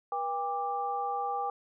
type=tone cluster; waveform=sine; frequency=483.3 / 801 / 1175 Hz; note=B4 / G5 / D6; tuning=-38 / +37 / +1 cents; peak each=-39 / -31 / -36 dBFS; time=0.12-1.5 s; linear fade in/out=2 ms; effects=none

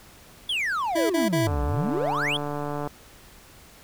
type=exponential two-way sweep; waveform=triangle; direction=down then up; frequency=3495 to 58.27 to 3495 Hz; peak=-22 dBFS; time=0.49-2.37 s; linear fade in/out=5 ms; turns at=1.63 s
type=tone bursts; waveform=25% pulse; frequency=329.6 Hz; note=E4; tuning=in tune; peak=-18 dBFS; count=3; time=0.95-1.474 s; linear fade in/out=10 ms; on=150 ms; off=37 ms
type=click train; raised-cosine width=1 ms; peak=-17 dBFS; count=206; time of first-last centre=1.47-2.874 s; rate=146 Hz
effects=pink hiss -50 dBFS RMS until 3.83 s

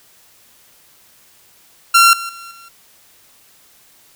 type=tone with level steps; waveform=sawtooth; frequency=1369 Hz; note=F6; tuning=35 cents flat; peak=-3 / -20 / -29 / -35 dBFS; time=1.94-2.69 s; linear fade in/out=10 ms; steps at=2.13 / 2.29 / 2.51 s; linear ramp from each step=2 ms; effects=white hiss -50 dBFS RMS until 4.15 s

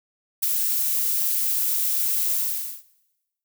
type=noise with ADSR envelope; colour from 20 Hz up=violet; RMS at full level=-20 dBFS; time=0.42-2.83 s; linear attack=15 ms; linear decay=13 ms; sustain=-3 dB; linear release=460 ms; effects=noise-tail reverb RT60 1.0 s tail -19 dB re dry

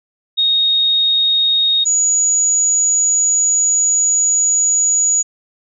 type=tone pair in turn; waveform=sine; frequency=3729 / 6835 Hz; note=A#7 / G#8; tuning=0 / +49 cents; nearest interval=minor seventh; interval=1049 cents; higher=second; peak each=-11 dBFS; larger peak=neither; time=0.37-1.85 / 1.85-5.23 s; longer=second; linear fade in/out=20 ms; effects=none

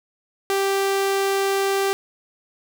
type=tone; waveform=sawtooth; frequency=392 Hz; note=G4; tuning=in tune; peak=-15 dBFS; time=0.5-1.93 s; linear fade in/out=0 ms; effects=none

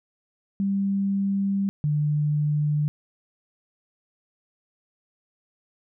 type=tone pair in turn; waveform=sine; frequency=197.1 / 148.9 Hz; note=G3 / D3; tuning=+10 / +24 cents; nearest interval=perfect fourth; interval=486 cents; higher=first; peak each=-21 / -20 dBFS; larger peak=second; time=0.6-1.69 / 1.84-2.88 s; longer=first; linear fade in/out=0 ms; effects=none

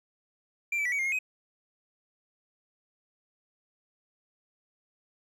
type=tone with pitch steps; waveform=triangle; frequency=2365 / 2310 / 1957 / 2259 / 2122 / 2152 / 2522 Hz; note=D7 / D7 / B6 / C#7 / C7 / C7 / D#7; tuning=+12 / -29 / -16 / +32 / +24 / +48 / +23 cents; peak=-25 dBFS; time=0.72-1.189 s; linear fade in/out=5 ms; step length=67 ms; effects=none

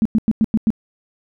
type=tone bursts; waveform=sine; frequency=220 Hz; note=A3; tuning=in tune; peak=-11 dBFS; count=6; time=0.02-0.704 s; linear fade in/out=0 ms; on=34 ms; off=96 ms; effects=none

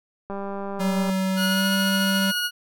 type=click train; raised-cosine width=1 ms; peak=-19 dBFS; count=159; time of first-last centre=0.3-1.098 s; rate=198 Hz
type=tone with pitch glide; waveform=square; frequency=189.6 to 193.7 Hz; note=F#3 to G3; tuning=+43 to -20 cents; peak=-22 dBFS; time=0.79-2.32 s; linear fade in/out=20 ms; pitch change=+37 cents; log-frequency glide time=1.46-1.67 s
type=tone with tremolo; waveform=20% pulse; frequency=1448 Hz; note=F#6; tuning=38 cents flat; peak=-17 dBFS; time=1.36-2.51 s; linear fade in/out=50 ms; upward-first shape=triangle; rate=14 Hz; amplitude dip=25%
effects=none

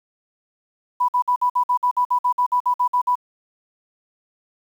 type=tone bursts; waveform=sine; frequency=988 Hz; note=B5; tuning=in tune; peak=-15 dBFS; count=16; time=1-3.155 s; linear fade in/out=10 ms; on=85 ms; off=53 ms; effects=8-bit

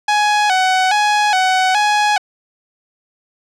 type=tone with vibrato; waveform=sawtooth; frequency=791 Hz; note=G5; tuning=15 cents sharp; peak=-8 dBFS; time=0.08-2.18 s; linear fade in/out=5 ms; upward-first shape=square; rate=1.2 Hz; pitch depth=96 cents each way; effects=low-pass 6000 Hz 12 dB/octave

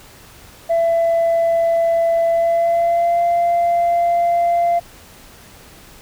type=tone with pitch glide; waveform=sine; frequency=669 to 689.4 Hz; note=E5 to F5; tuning=+25 to -23 cents; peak=-11 dBFS; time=0.69-4.8 s; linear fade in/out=20 ms; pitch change=+52 cents; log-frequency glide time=2.28-3.23 s; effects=tanh soft clip ceiling -11 dBFS + pink hiss -43 dBFS RMS until 6.01 s

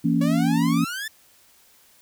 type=chord; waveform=sine; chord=A# diminished; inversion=second; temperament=just; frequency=167.82 / 233.1 / 279.7 Hz; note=E3 / A#3 / C#4; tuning=+31 / 0 / +16 cents; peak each=-22 dBFS; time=0.04-0.85 s; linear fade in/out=10 ms
type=exponential sweep; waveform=sawtooth; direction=up; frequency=554.4 to 1800 Hz; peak=-25 dBFS; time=0.21-1.08 s; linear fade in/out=5 ms
effects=white hiss -56 dBFS RMS until 2.01 s

